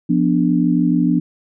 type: chord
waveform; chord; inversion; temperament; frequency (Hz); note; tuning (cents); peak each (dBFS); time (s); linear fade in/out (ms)
sine; B diminished; second; equal; 174.61 / 246.9 / 293.7; F3 / B3 / D4; 0 / 0 / 0; -17; 0.09-1.2; 10
effects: none